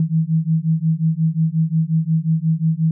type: beating tone pair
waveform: sine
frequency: 158.2 / 163.8 Hz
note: D#3 / E3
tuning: +29 / -11 cents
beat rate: 5.6 Hz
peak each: -18 dBFS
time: 0-2.91 s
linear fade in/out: 2 ms
effects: none